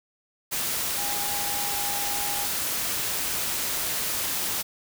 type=tone in noise; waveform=sine; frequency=815 Hz; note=G#5; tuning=33 cents flat; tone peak=-34 dBFS; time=0.97-2.47 s; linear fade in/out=20 ms; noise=white; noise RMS=-28 dBFS; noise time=0.51-4.63 s; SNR=-9 dB; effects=none